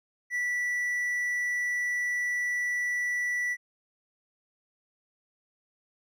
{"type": "tone", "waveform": "triangle", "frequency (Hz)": 1960, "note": "B6", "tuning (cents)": -14, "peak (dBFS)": -25, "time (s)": [0.3, 3.57], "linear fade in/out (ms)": 50, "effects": []}